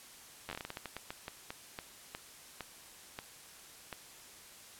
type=slowing click train; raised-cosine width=0.3 ms; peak=-24 dBFS; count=20; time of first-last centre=0.49-3.928 s; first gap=10 ms; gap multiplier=1.27; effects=white hiss -54 dBFS RMS until 4.79 s + low-pass 12000 Hz 12 dB/octave